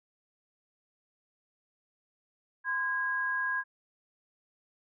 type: tone pair together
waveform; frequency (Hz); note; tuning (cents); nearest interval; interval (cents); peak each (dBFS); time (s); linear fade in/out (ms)
sine; 1027.1 / 1638; C6 / G#6; -32 / -24; minor sixth; 808; -35 / -29; 2.64-3.64; 50
effects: none